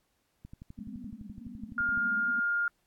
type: click train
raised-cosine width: 5 ms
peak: -33 dBFS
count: 19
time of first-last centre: 0.45-1.975 s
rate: 11.8 Hz
type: band-pass noise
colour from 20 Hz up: white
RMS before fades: -44 dBFS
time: 0.77-2.4 s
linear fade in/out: 10 ms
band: 200 to 250 Hz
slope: 96 dB/octave
type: tone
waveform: sine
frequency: 1412 Hz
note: F6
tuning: 19 cents sharp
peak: -26 dBFS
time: 1.78-2.68 s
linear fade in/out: 2 ms
effects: pink hiss -75 dBFS RMS until 2.86 s + AAC 64 kbps